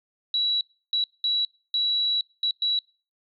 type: tone bursts at uneven times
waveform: sine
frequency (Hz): 3913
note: B7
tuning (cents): -17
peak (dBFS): -21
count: 6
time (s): 0.34-0.61 / 0.93-1.04 / 1.24-1.45 / 1.74-2.21 / 2.43-2.51 / 2.62-2.79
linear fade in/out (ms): 2
effects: noise-tail reverb RT60 0.4 s tail -26 dB re dry